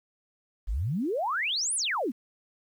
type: exponential two-way sweep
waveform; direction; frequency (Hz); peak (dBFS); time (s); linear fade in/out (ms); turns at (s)
sine; up then down; 42 to 10810 to 205.8; -26; 0.67-2.12; 20; 1.75
effects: 10-bit